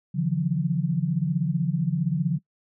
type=tone cluster; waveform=sine; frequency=141.9 / 163.1 / 178.6 Hz; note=C#3 / E3 / F3; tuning=+41 / -18 / +39 cents; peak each=-26 dBFS; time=0.14-2.39 s; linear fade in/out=20 ms; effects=noise-tail reverb RT60 0.1 s tail -22 dB re dry